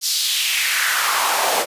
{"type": "noise with high-pass filter sweep", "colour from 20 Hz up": "pink", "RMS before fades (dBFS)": -19, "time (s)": [0.01, 1.66], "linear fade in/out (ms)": 50, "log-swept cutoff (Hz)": [5200, 530], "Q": 2.4, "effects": ["resampled to 32000 Hz"]}